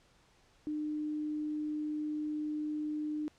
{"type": "tone", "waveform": "sine", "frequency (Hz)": 302.6, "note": "D#4", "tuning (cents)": -48, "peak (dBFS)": -33, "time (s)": [0.67, 3.28], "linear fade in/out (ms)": 0, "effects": ["pink hiss -66 dBFS RMS until 3.38 s", "low-pass 7000 Hz 12 dB/octave"]}